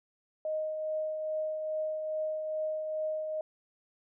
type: tone with tremolo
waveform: sine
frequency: 622.3 Hz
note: D#5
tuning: in tune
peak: -29 dBFS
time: 0.45-3.41 s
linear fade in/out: 2 ms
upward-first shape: triangle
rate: 2.4 Hz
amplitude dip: 40%
effects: none